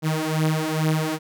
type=beating tone pair; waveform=sawtooth; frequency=155.56 / 157.86 Hz; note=D#3 / D#3; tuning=0 / +25 cents; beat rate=2.3 Hz; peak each=-20 / -19 dBFS; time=0.02-1.19 s; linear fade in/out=50 ms; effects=none